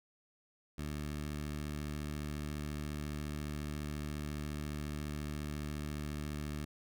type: tone with notch filter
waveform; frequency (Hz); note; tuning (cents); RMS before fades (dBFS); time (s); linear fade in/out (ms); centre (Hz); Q
15% pulse; 74.4; D2; +23; -40; 0.78-6.65; 5; 770; 1.9
effects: none